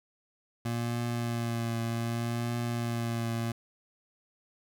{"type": "tone with vibrato", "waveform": "25% pulse", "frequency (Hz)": 117.2, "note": "A#2", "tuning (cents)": 10, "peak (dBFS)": -26, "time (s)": [0.65, 3.52], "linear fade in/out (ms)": 5, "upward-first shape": "triangle", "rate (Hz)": 0.65, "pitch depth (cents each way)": 30, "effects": []}